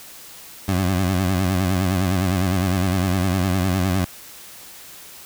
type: tone with vibrato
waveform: 20% pulse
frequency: 92.8 Hz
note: F#2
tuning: 6 cents sharp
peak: -13 dBFS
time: 0.68-4.05 s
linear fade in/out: 5 ms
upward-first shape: sine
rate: 9.8 Hz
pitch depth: 91 cents each way
effects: white hiss -41 dBFS RMS until 5.25 s